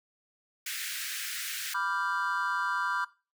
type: high-pass noise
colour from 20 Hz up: pink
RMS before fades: -36 dBFS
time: 0.66-1.74 s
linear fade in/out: 5 ms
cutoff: 1500 Hz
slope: 48 dB/octave
type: chord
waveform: triangle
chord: G dominant seventh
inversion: first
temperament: equal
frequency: 987.8 / 1174.7 / 1396.9 / 1568 Hz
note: B5 / D6 / F6 / G6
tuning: 0 / 0 / 0 / 0 cents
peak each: -32 dBFS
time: 1.74-3.05 s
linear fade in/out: 10 ms
effects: noise-tail reverb RT60 0.3 s tail -18 dB re dry